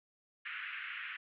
pink band-pass noise, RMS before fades -43 dBFS, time 0.45-1.17 s, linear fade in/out 10 ms, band 1400 to 2800 Hz, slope 48 dB/octave, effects none

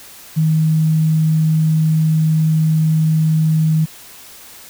sine tone, 157.8 Hz, D#3, 25 cents sharp, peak -11 dBFS, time 0.36-3.86 s, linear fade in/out 20 ms, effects white hiss -39 dBFS RMS until 4.69 s

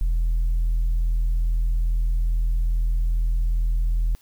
sine tone, 41.2 Hz, E1, in tune, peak -16 dBFS, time 0.01-4.15 s, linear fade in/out 0 ms, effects tanh soft clip ceiling -17 dBFS + white hiss -58 dBFS RMS until 4.21 s

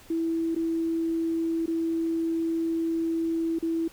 sine tone with dropouts, 328.9 Hz, E4, 4 cents flat, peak -24 dBFS, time 0.1-3.88 s, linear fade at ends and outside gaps 5 ms, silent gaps 0.549-0.561 / 1.66-1.678 / 3.588-3.625 s, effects pink hiss -52 dBFS RMS until 3.92 s

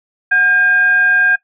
sine tone with frequency modulation, 1607 Hz, G6, 43 cents sharp, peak -9 dBFS, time 0.31-1.36 s, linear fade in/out 10 ms, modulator 870 Hz, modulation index 0.29, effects noise-tail reverb RT60 0.1 s tail -18 dB re dry

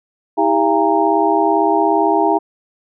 sine tone cluster, 321.2 / 398.8 / 683 / 812 / 928 Hz, E4 / G4 / F5 / G#5 / A#5, -45 / +30 / -39 / -39 / -8 cents, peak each -18 dBFS, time 0.37-2.39 s, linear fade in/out 20 ms, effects none

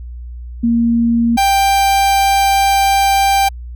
sine / 45% pulse tone pair in turn, 233.1 / 787.9 Hz, A#3 / G5, 0 / +9 cents, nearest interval octave + major sixth, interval 2109 cents, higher second, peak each -10 dBFS, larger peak neither, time 0.63-1.37 / 1.37-3.49 s, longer second, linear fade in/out 10 ms, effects added 60 Hz sine -26 dBFS peak until 3.75 s

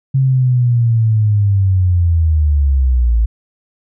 sine linear sweep, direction down, 135.3 to 54.4 Hz, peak -9 dBFS, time 0.14-3.26 s, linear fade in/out 10 ms, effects none

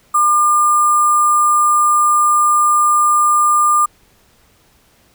sine tone with sample-and-hold, 1200 Hz, D6, 37 cents sharp, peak -9 dBFS, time 0.14-3.86 s, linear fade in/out 10 ms, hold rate 8820 Hz, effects pink hiss -53 dBFS RMS until 5.14 s

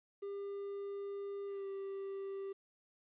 triangle tone with pitch glide, 400 to 391.5 Hz, G4 to G4, +35 to -2 cents, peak -38 dBFS, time 0.22-2.53 s, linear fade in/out 10 ms, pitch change -37 cents, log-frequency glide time 1.47-1.67 s, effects resampled to 8000 Hz + 12-bit

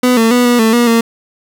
30% pulse tone with pitch steps, 249.8 / 226 / 245.4 / 242.4 / 222.6 / 239.4 / 229.8 Hz, B3 / A3 / B3 / B3 / A3 / A#3 / A#3, +20 / +47 / -11 / -32 / +20 / +46 / -25 cents, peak -5 dBFS, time 0.03-1.01 s, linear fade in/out 5 ms, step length 140 ms, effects none

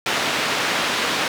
white band-pass noise, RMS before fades -22 dBFS, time 0.06-1.28 s, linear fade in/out 2 ms, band 180 to 3100 Hz, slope 12 dB/octave, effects none

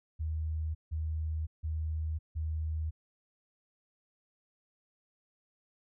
sine tone bursts, 78.7 Hz, D#2, 20 cents sharp, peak -31 dBFS, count 4, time 0.19-2.91 s, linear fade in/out 20 ms, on 560 ms, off 160 ms, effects none

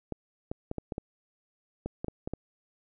clicks, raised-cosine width 2 ms, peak -20 dBFS, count 11, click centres 0.123 / 0.515 / 0.714 / 0.783 / 0.922 / 0.981 / 1.86 / 2.045 / 2.083 / 2.275 / 2.336 s, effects none

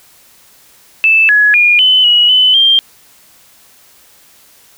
sine tone with pitch steps, 2635 / 1686 / 2428 / 3028 / 2913 / 3020 / 3180 Hz, E7 / G#6 / D#7 / F#7 / F#7 / F#7 / G7, -1 / +26 / -43 / +39 / -28 / +35 / +24 cents, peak -5 dBFS, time 1.04-2.79 s, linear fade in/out 0 ms, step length 250 ms, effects white hiss -45 dBFS RMS until 4.77 s

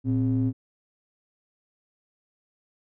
triangle ring-modulated tone, 73.8 Hz, D2, 9 cents sharp, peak -16 dBFS, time 0.04-0.53 s, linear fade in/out 50 ms, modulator 188 Hz, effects none

